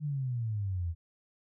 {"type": "exponential sweep", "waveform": "sine", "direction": "down", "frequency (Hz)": [153.7, 81], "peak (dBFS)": -30, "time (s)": [0, 0.95], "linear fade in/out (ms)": 50, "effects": []}